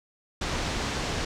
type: low-pass noise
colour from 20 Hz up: pink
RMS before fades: -30 dBFS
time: 0.41-1.25 s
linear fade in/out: 5 ms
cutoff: 6800 Hz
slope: 24 dB/octave
effects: none